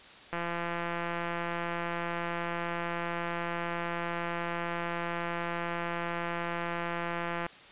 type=click train; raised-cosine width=0.5 ms; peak=-19 dBFS; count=1221; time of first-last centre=0.33-7.465 s; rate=171 Hz; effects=white hiss -51 dBFS RMS until 7.71 s + resampled to 8000 Hz